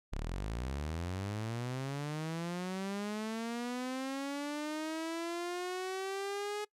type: linear sweep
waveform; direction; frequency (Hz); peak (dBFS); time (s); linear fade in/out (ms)
sawtooth; up; 32.19 to 420.4; -32; 0.12-6.65; 10
effects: noise-tail reverb RT60 0.1 s tail -23 dB re dry + low-pass 10000 Hz 12 dB/octave